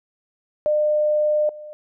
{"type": "tone with level steps", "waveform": "sine", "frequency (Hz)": 603, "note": "D5", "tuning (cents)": 46, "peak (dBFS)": [-16, -34], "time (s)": [0.66, 1.73], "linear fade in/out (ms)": 0, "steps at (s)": 1.49, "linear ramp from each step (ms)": 2, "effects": []}